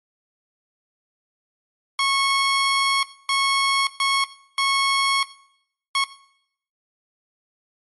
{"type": "tone bursts at uneven times", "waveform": "15% pulse", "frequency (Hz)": 1097, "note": "C#6", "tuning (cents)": -18, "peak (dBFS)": -12, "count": 5, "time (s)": [[1.99, 3.03], [3.29, 3.87], [4, 4.24], [4.58, 5.23], [5.95, 6.04]], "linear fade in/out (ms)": 2, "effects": ["noise-tail reverb RT60 0.7 s tail -17 dB re dry", "MP3 48 kbps"]}